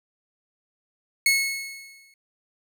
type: tone with exponential decay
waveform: sawtooth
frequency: 2188 Hz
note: C#7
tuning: 23 cents flat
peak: -12 dBFS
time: 1.26-2.14 s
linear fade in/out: 2 ms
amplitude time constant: 190 ms
effects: none